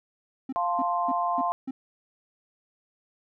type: tone bursts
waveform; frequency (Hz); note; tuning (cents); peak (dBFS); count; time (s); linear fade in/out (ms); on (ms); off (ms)
triangle; 264.2; C4; +17; -27; 5; 0.49-1.71; 5; 36; 260
type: chord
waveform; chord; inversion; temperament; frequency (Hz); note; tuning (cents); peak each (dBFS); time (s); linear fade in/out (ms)
sine; F major; none; equal; 698.5 / 880 / 1046.5; F5 / A5 / C6; 0 / 0 / 0; -27 / -32 / -27; 0.56-1.52; 0
effects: none